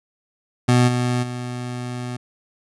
25% pulse tone with level steps, 123.47 Hz, B2, in tune, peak -9 / -15 / -23 dBFS, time 0.68-2.17 s, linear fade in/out 10 ms, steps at 0.87 / 1.22 s, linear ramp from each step 20 ms, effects resampled to 24000 Hz

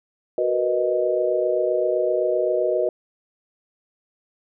sine chord, B major seventh, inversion second, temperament equal, 370 / 466.2 / 493.9 / 622.3 Hz, F#4 / A#4 / B4 / D#5, 0 / 0 / 0 / 0 cents, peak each -24 / -28 / -24 / -22 dBFS, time 0.38-2.89 s, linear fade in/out 2 ms, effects none

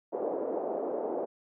pink band-pass noise, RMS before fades -33 dBFS, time 0.12-1.26 s, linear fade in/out 20 ms, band 370 to 640 Hz, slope 24 dB/octave, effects none

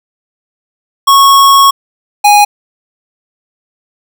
square tone pair in turn, 1102 / 825.6 Hz, C#6 / G#5, -11 / -10 cents, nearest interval perfect fourth, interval 499 cents, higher first, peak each -3 dBFS, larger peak neither, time 1.07-1.71 / 2.24-2.45 s, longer first, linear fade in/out 10 ms, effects none

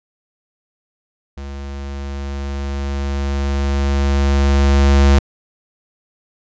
square tone with level ramp, 69.5 Hz, C#2, 5 cents sharp, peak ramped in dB -28 to -8 dBFS, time 1.37-5.19 s, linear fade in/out 5 ms, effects resampled to 16000 Hz

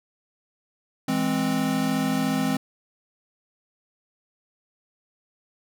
square chord, E augmented, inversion none, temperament equal, 164.81 / 207.7 / 261.6 Hz, E3 / G#3 / B#3, 0 / 0 / 0 cents, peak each -30 / -28 / -25 dBFS, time 1.08-2.57 s, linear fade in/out 5 ms, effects none

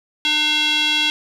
square tone with band-pass filter, 302.1 Hz, D4, 49 cents sharp, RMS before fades -18 dBFS, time 0.25-1.1 s, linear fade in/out 0 ms, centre 3200 Hz, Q 5, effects none

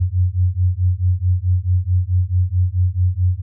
sine beating tone pair, 88.6 / 93.2 Hz, F2 / F#2, +25 / +13 cents, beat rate 4.6 Hz, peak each -17 dBFS, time 0-3.42 s, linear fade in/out 20 ms, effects none

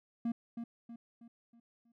triangle tone with echo, 233.1 Hz, A#3, in tune, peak -29 dBFS, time 0.25-0.32 s, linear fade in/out 5 ms, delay 320 ms, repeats 5, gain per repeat -7 dB, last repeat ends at 1.92 s, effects none

